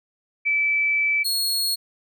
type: tone pair in turn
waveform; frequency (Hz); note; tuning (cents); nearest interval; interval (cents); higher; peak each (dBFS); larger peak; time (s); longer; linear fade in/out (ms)
sine / sawtooth; 2312 / 4319; D7 / C#8; -28 / -46; major seventh; 1082; second; -18; neither; 0.45-1.24 / 1.24-1.76; first; 20
effects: none